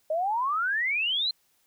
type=exponential sweep; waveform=sine; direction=up; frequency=606 to 4200 Hz; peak=-24 dBFS; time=0.1-1.31 s; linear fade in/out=5 ms; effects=white hiss -68 dBFS RMS until 1.66 s